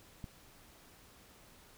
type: click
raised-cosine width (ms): 5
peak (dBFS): -30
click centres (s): 0.242
effects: pink hiss -60 dBFS RMS until 1.77 s